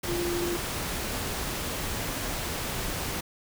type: tone in noise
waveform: sine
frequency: 347.3 Hz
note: F4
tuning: 10 cents flat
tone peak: -28 dBFS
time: 0.08-0.57 s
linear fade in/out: 10 ms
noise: pink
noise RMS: -32 dBFS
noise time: 0.03-3.21 s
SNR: +1 dB
effects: none